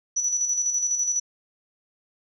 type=tone with tremolo; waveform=sine; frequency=5920 Hz; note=F#8; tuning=in tune; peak=-20 dBFS; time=0.16-1.2 s; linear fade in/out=10 ms; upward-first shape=square; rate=12 Hz; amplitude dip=45%; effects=none